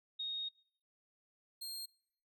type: tone pair in turn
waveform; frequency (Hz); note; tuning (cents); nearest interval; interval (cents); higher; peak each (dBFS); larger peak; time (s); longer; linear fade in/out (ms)
sine / sawtooth; 3729 / 4215; A#7 / C8; 0 / +12; major second; 212; second; -37 / -39; first; 0.19-0.49 / 1.61-1.86; first; 10
effects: noise-tail reverb RT60 0.7 s tail -25 dB re dry